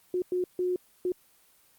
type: tone bursts at uneven times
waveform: sine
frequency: 362.2 Hz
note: F#4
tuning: 37 cents flat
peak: -25 dBFS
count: 4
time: 0.14-0.22 / 0.32-0.44 / 0.59-0.76 / 1.05-1.12 s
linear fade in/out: 2 ms
effects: white hiss -62 dBFS RMS until 1.78 s + Opus 24 kbps